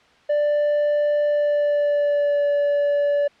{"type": "tone with pitch glide", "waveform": "triangle", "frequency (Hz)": [589, 576.5], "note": ["D5", "D5"], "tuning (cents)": [5, -32], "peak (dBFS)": -15, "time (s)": [0.29, 3.28], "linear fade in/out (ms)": 10, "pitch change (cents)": -37, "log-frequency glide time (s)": [1.26, 2.46], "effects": ["white hiss -54 dBFS RMS until 3.4 s", "low-pass 3000 Hz 12 dB/octave"]}